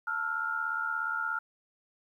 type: tone cluster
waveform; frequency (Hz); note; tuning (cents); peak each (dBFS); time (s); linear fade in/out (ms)
sine; 887 / 1338 / 1415; A5 / E6 / F6; +14 / +25 / +22; -40 / -35 / -31; 0.07-1.39; 5
effects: 11-bit